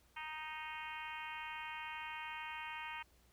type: harmonic tone with a mistuned harmonic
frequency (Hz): 311.1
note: D#4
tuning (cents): 0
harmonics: 3 / 4 / 5 / 6 / 7 / 8 / 9 / 10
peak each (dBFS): -47 / -53 / -53 / -52 / -51 / -51 / -54 / -56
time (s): 0.16-3.03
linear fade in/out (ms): 10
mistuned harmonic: 9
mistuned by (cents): -18
effects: added 60 Hz sine -70 dBFS peak until 3.32 s + pink hiss -71 dBFS RMS until 3.32 s